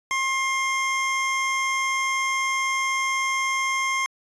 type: tone pair together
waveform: square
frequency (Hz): 1070.3 / 2116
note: C6 / C7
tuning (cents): +39 / +19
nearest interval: octave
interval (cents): 1180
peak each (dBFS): -26 / -25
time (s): 0.11-4.06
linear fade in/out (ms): 0
effects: resampled to 22050 Hz